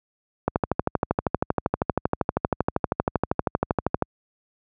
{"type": "click train", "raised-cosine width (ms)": 1, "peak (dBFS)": -6, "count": 46, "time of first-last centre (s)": [0.48, 4.023], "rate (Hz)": 12.7, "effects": ["high-pass 60 Hz 12 dB/octave"]}